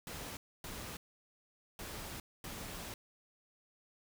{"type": "noise bursts at uneven times", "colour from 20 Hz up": "pink", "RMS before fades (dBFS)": -45, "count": 4, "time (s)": [[0.07, 0.37], [0.64, 0.97], [1.79, 2.2], [2.44, 2.94]], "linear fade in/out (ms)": 2, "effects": []}